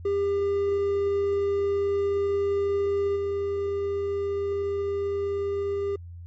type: tone with level steps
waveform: triangle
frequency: 400.1 Hz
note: G4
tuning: 35 cents sharp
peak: -20 / -23 dBFS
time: 0.05-5.96 s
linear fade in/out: 5 ms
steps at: 3.15 s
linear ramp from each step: 20 ms
effects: added 86 Hz sine -38 dBFS peak until 6.26 s + MP3 32 kbps